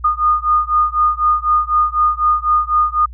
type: beating tone pair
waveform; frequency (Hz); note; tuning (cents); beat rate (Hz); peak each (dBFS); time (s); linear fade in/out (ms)
sine; 1223 / 1227; D#6 / D#6; -30 / -25; 4; -15; 0.04-3.06; 10
effects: added 60 Hz sine -30 dBFS peak until 3.13 s